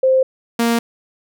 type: tone pair in turn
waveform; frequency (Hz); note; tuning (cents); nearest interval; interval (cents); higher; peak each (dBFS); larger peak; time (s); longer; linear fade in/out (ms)
sine / sawtooth; 523.3 / 233.1; C5 / A#3; 0 / 0; octave + major second; 1400; first; -10; neither; 0.03-0.23 / 0.59-0.79; neither; 5
effects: none